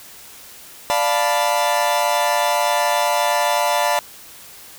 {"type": "chord", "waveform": "40% pulse", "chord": "B half-diminished seventh", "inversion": "first", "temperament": "equal", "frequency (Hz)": [587.3, 698.5, 880, 987.8], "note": ["D5", "F5", "A5", "B5"], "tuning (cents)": [0, 0, 0, 0], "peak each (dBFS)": -21, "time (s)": [0.9, 3.99], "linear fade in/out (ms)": 0, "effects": ["white hiss -41 dBFS RMS until 4.78 s"]}